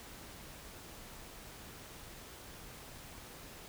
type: silence
effects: pink hiss -51 dBFS RMS until 3.68 s